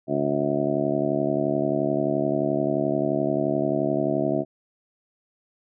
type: harmonic tone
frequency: 71.5 Hz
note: D2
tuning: 46 cents flat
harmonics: 2 / 3 / 4 / 5 / 6 / 7 / 8 / 9 / 10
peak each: -31 / -30 / -27 / -27 / -37 / -38 / -34 / -26 / -37 dBFS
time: 0.07-4.45 s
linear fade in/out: 50 ms
effects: none